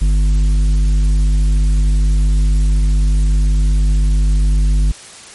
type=tone with tanh clipping; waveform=triangle; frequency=50 Hz; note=G1; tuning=35 cents sharp; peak=-11 dBFS; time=0.01-4.92 s; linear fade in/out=10 ms; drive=13 dB; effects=white hiss -36 dBFS RMS until 5.34 s + MP3 48 kbps